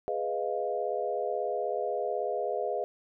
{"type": "chord", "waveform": "sine", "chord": "F half-diminished seventh", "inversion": "first", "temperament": "equal", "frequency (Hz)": [415.3, 493.9, 622.3, 698.5], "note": ["Ab4", "Cb5", "Eb5", "F5"], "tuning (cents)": [0, 0, 0, 0], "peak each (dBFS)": -34, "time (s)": [0.08, 2.84], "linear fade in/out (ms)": 0, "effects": []}